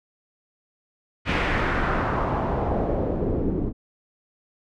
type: noise with low-pass filter sweep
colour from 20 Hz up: pink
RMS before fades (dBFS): -24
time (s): 1.25-3.73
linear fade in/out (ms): 50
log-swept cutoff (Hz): 2500 to 300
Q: 1.8
effects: none